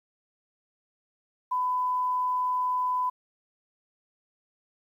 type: tone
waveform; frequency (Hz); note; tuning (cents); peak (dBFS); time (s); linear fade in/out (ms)
sine; 1002; B5; +25; -24; 1.51-3.1; 10
effects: 10-bit